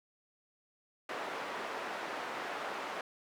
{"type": "band-pass noise", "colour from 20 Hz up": "white", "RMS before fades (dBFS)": -40, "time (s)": [1.09, 3.01], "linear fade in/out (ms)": 2, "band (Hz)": [360, 1400], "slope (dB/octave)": 12, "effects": []}